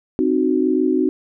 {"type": "chord", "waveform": "sine", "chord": "C diminished", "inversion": "none", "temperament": "equal with one note detuned", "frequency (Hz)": [261.6, 307.7, 370], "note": ["C4", "Eb4", "Gb4"], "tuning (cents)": [0, -19, 0], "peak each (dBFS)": -19, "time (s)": [0.19, 1.09], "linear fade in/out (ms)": 0, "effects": []}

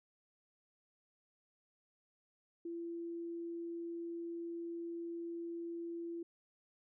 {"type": "tone", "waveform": "sine", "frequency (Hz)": 338.4, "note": "E4", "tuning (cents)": 45, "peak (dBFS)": -40, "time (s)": [2.65, 6.23], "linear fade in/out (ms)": 5, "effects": []}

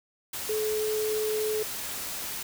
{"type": "tone in noise", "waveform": "sine", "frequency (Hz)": 430, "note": "A4", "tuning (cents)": -40, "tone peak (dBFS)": -26, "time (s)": [0.49, 1.63], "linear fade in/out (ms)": 5, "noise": "white", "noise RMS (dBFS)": -35, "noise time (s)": [0.33, 2.43], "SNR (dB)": 6, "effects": []}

